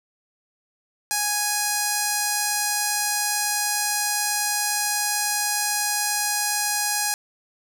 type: tone with notch filter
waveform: 5% pulse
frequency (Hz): 830.6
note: G#5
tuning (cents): 0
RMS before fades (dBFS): -24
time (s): 1.11-7.14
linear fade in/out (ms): 0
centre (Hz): 3100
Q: 1.4
effects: none